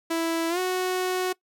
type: tone with pitch glide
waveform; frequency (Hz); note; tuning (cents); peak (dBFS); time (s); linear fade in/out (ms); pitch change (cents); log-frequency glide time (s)
sawtooth; 330 to 368.3; E4 to F#4; +2 to -8; -20; 0.1-1.33; 10; +190; 0.49-0.59
effects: noise-tail reverb RT60 0.1 s tail -21 dB re dry